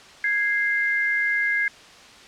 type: tone pair together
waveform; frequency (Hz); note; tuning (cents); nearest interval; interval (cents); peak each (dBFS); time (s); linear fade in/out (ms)
sine; 1650.2 / 2093; G#6 / C7; -12 / 0; major third; 412; -22 / -23; 0.24-1.68; 2
effects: white hiss -46 dBFS RMS until 2.27 s + low-pass 5000 Hz 12 dB/octave